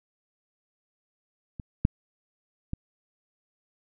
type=clicks; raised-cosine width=5 ms; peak=-24 / -7 / -18 dBFS; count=3; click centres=1.598 / 1.851 / 2.734 s; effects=none